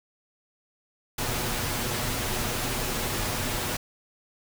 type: noise with comb filter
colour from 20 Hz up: pink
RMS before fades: -29 dBFS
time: 1.18-3.77 s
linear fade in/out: 5 ms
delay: 8.2 ms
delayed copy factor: +0.5
effects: none